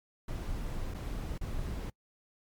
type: noise with dropouts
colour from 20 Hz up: brown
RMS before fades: -36 dBFS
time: 0.28-1.9 s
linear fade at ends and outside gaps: 5 ms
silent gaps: 0.94-0.944 / 1.38-1.411 s
effects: noise-tail reverb RT60 0.1 s tail -25 dB re dry + MP3 96 kbps